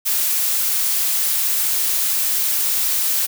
blue noise, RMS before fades -19 dBFS, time 0.05-3.27 s, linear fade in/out 20 ms, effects none

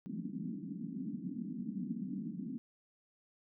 pink band-pass noise, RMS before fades -41 dBFS, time 0.06-2.58 s, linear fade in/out 0 ms, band 180 to 270 Hz, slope 48 dB/octave, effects none

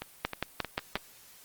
two click trains, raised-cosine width 0.3 ms, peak -12 / -18 dBFS, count 5 / 4, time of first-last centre 0.25-0.955 / 0.02-0.96 s, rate 5.67 / 3.19 Hz, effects white hiss -55 dBFS RMS until 1.44 s + Opus 24 kbps

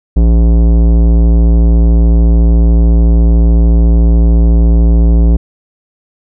sine tone with tanh clipping, 56.9 Hz, A#1, 41 cents flat, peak -6 dBFS, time 0.16-5.37 s, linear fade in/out 10 ms, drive 16 dB, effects none

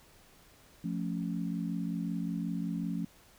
sine chord, F augmented, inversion none, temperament equal, 174.61 / 220 / 277.2 Hz, F3 / A3 / C#4, 0 / 0 / 0 cents, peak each -34 / -37 / -38 dBFS, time 0.84-3.05 s, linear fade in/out 5 ms, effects pink hiss -60 dBFS RMS until 3.38 s

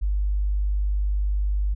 sine tone, 50 Hz, G1, 35 cents sharp, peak -20 dBFS, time 0.01-1.75 s, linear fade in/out 20 ms, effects none

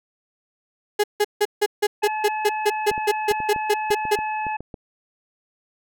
35% pulse tone bursts, 415.7 Hz, G#4, 2 cents sharp, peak -14 dBFS, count 16, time 0.99-4.158 s, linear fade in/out 10 ms, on 48 ms, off 160 ms
harmonic tone, 860 Hz, A5, 40 cents flat, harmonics 1 / 2 / 3, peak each -24 / -35 / -33 dBFS, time 2.02-4.57 s, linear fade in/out 10 ms
clicks, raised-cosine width 2 ms, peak -21 dBFS, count 11, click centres 2.914 / 2.979 / 3.313 / 3.403 / 3.562 / 3.904 / 4.053 / 4.189 / 4.467 / 4.606 / 4.742 s
effects none

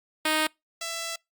5% pulse tone pair in turn, 311.1 / 665.7 Hz, D#4 / E5, 0 / +17 cents, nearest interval octave + minor second, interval 1317 cents, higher second, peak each -11 / -20 dBFS, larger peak first, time 0.25-0.47 / 0.81-1.16 s, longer second, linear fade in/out 5 ms, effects noise-tail reverb RT60 0.2 s tail -26 dB re dry + Opus 48 kbps

